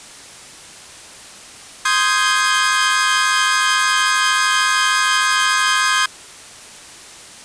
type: chord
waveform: sawtooth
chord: Ab major seventh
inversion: first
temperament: equal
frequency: 1046.5 / 1244.5 / 1568 / 1661.2 Hz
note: C6 / Eb6 / G6 / Ab6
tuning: 0 / 0 / 0 / 0 cents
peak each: -16 dBFS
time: 1.85-6.06 s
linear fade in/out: 5 ms
effects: white hiss -38 dBFS RMS until 7.44 s + resampled to 22050 Hz